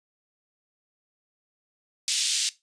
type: band-pass noise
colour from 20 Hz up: pink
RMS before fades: -26 dBFS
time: 2.08-2.49 s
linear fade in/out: 0 ms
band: 3100 to 8800 Hz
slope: 24 dB/octave
effects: noise-tail reverb RT60 0.2 s tail -17 dB re dry + resampled to 22050 Hz